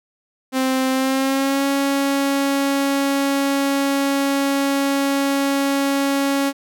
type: tone with pitch glide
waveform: sawtooth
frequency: 261.6 to 277.2 Hz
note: C4 to C#4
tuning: 0 to 0 cents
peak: -13 dBFS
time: 0.52-6.53 s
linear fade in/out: 50 ms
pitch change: +100 cents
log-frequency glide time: 0.91-1.66 s
effects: none